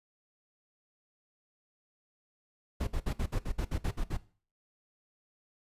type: noise bursts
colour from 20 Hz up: brown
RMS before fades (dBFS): -31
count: 11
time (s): 2.8-4.172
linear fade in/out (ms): 10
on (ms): 72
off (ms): 58
effects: noise-tail reverb RT60 0.4 s tail -17 dB re dry + resampled to 32000 Hz